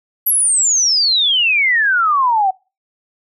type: exponential sweep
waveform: sine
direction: down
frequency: 11890 to 740 Hz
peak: -11 dBFS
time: 0.26-2.51 s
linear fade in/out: 10 ms
effects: noise-tail reverb RT60 0.3 s tail -25 dB re dry